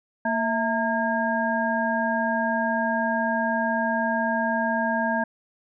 sine tone cluster, 230 / 656 / 912 / 1622 Hz, A#3 / E5 / A#5 / G#6, -23 / -9 / -38 / -41 cents, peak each -27 dBFS, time 0.25-5.24 s, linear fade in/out 5 ms, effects none

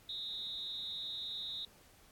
sine tone with amplitude modulation, 3751 Hz, A#7, 10 cents sharp, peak -35 dBFS, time 0.09-1.65 s, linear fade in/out 2 ms, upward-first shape sine, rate 277 Hz, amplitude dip 90%, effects pink hiss -63 dBFS RMS until 2.11 s + AAC 64 kbps

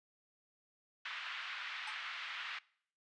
pink band-pass noise, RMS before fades -44 dBFS, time 1.05-2.59 s, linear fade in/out 5 ms, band 1300 to 3400 Hz, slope 24 dB/octave
25% pulse tone with exponential decay, 861 Hz, A5, 38 cents flat, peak -38 dBFS, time 1.87-1.98 s, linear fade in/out 5 ms, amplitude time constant 23 ms
effects noise-tail reverb RT60 0.6 s tail -23 dB re dry + resampled to 22050 Hz

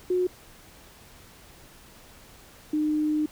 sine tone pair in turn, 363.4 / 304.3 Hz, F#4 / D#4, -31 / -38 cents, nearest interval minor third, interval 307 cents, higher first, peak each -21 / -22 dBFS, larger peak first, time 0.1-0.27 / 2.73-3.26 s, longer second, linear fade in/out 5 ms, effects pink hiss -51 dBFS RMS until 3.31 s

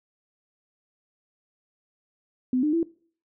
sine tone with pitch steps, 254 / 301.8 / 333.3 Hz, B3 / D4 / E4, +49 / +47 / +19 cents, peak -20 dBFS, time 2.53-2.83 s, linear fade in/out 2 ms, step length 100 ms, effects noise-tail reverb RT60 0.5 s tail -23 dB re dry

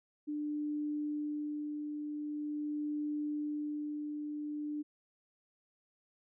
sine tone with tremolo, 297.6 Hz, D4, 23 cents sharp, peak -33 dBFS, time 0.27-4.83 s, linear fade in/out 20 ms, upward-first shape sine, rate 0.44 Hz, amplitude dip 35%, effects none

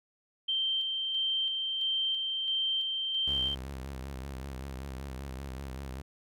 sine tone with tremolo, 3136 Hz, G7, in tune, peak -27 dBFS, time 0.48-3.55 s, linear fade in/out 10 ms, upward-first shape square, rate 1.5 Hz, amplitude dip 30%
sawtooth tone with vibrato, 66.8 Hz, C2, 36 cents sharp, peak -34 dBFS, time 3.27-6.02 s, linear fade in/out 10 ms, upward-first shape sine, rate 5.2 Hz, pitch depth 84 cents each way
effects none

